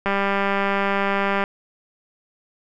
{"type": "click train", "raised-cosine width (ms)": 0.5, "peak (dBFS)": -7, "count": 274, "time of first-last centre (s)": [0.06, 1.439], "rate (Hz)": 198, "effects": []}